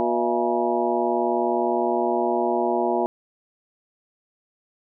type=harmonic tone with a mistuned harmonic; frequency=120 Hz; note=B2; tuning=49 cents flat; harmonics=2 / 3 / 4 / 5 / 6 / 7 / 8; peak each=-29 / -24 / -30 / -30 / -25 / -28 / -30 dBFS; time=0-3.06 s; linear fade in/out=0 ms; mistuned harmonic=6; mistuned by=-100 cents; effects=none